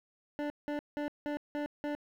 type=tone bursts; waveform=25% pulse; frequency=293.7 Hz; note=D4; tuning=in tune; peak=-29 dBFS; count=6; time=0.39-1.95 s; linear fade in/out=0 ms; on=110 ms; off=180 ms; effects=low-pass 2000 Hz 12 dB/octave + 10-bit